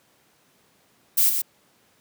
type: noise with echo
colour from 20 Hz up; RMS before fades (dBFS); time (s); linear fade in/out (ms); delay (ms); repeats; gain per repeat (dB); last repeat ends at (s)
violet; -18; 1.17-1.3; 10; 120; 1; -6; 1.42
effects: pink hiss -61 dBFS RMS until 2 s + high-pass 150 Hz 12 dB/octave